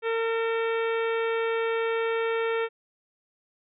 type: harmonic tone with a mistuned harmonic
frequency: 455.1 Hz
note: A#4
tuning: 42 cents flat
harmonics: 1 / 2 / 3 / 4 / 5 / 6 / 7 / 8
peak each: -25 / -36 / -34 / -36 / -38 / -41 / -45 / -48 dBFS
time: 0.02-2.69 s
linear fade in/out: 50 ms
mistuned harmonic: 6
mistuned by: -43 cents
effects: none